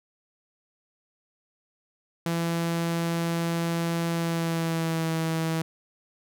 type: tone with pitch glide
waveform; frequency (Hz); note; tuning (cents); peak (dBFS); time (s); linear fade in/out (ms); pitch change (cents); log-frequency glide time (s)
sawtooth; 167.9 to 162.27; E3 to E3; +32 to -27; -21; 2.26-5.62; 2; -59; 4.11-5.11
effects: none